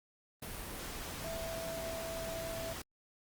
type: tone in noise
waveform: sine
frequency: 659.3 Hz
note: E5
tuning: in tune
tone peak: -40 dBFS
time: 1.24-2.73 s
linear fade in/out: 5 ms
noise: pink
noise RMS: -43 dBFS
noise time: 0.42-2.82 s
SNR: 0 dB
effects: Opus 32 kbps